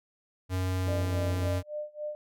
square tone with pitch glide, 92.5 to 91.75 Hz, F#2 to F#2, 0 to -14 cents, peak -28 dBFS, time 0.49-1.63 s, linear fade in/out 50 ms, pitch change -14 cents, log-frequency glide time 0.99-1.18 s
click train, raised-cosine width 2 ms, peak -29 dBFS, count 52, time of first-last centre 0.87-1.47 s, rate 85 Hz
sine tone with tremolo, 600 Hz, D5, 37 cents sharp, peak -31 dBFS, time 0.88-2.15 s, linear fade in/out 0 ms, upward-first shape sine, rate 3.6 Hz, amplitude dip 95%
effects none

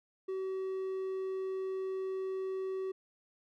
triangle tone, 380 Hz, F#4, 46 cents sharp, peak -32 dBFS, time 0.28-2.92 s, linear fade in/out 10 ms, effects none

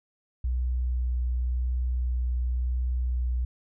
sine tone with vibrato, 61.74 Hz, B1, in tune, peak -24 dBFS, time 0.44-3.45 s, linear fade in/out 5 ms, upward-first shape sine, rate 0.93 Hz, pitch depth 10 cents each way, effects none

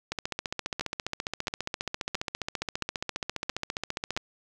two click trains, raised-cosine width 0.2 ms, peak -13 / -13 dBFS, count 61 / 6, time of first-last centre 0.12-4.174 / 0.81-4.166 s, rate 14.8 / 1.49 Hz, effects none

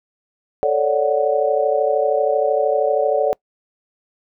sine chord, D major seventh, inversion second, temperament equal, 440 / 554.4 / 587.3 / 740 Hz, A4 / C#5 / D5 / F#5, 0 / 0 / 0 / 0 cents, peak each -20 / -20 / -19 / -22 dBFS, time 0.63-3.33 s, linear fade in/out 0 ms, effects noise-tail reverb RT60 0.1 s tail -26 dB re dry

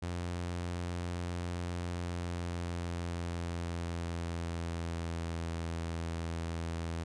sawtooth tone with pitch glide, 87.5 to 83.26 Hz, F2 to E2, +4 to +18 cents, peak -31 dBFS, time 0.02-7.04 s, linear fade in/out 10 ms, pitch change -86 cents, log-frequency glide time 1.85-5.52 s, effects resampled to 22050 Hz

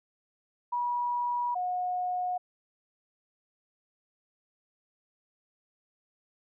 sine tone pair in turn, 968 / 725.2 Hz, B5 / F#5, -35 / -35 cents, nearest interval perfect fourth, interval 500 cents, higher first, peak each -27 / -28 dBFS, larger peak first, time 0.72-1.55 / 1.55-2.38 s, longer neither, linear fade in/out 10 ms, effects none

